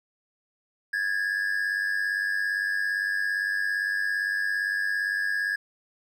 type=tone pair together; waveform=triangle; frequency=1651 / 1748.6 Hz; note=G#6 / A6; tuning=-11 / -11 cents; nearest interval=minor second; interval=100 cents; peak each=-24 / -29 dBFS; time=0.93-5.56 s; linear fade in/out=5 ms; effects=none